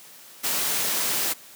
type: noise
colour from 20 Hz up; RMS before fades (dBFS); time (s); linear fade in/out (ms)
white; -25; 0.43-1.34; 20
effects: white hiss -47 dBFS RMS until 1.55 s + high-pass 150 Hz 12 dB/octave